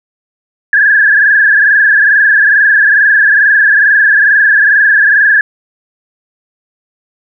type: tone with frequency modulation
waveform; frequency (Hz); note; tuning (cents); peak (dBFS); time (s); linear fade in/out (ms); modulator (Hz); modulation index
sine; 1666; G#6; +5; -4; 0.73-5.41; 2; 22.3; 3.4
effects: none